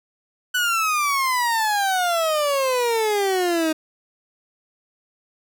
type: exponential sweep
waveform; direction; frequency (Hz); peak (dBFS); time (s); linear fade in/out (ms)
30% pulse; down; 1498 to 310.1; -16; 0.54-3.73; 10
effects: none